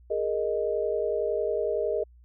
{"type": "chord", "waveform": "sine", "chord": "Ab suspended second", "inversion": "none", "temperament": "equal", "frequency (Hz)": [415.3, 466.2, 622.3], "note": ["Ab4", "Bb4", "Eb5"], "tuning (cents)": [0, 0, 0], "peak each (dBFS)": -29, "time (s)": [0.1, 2.04], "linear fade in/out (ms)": 10, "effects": ["added 60 Hz sine -51 dBFS peak until 2.24 s"]}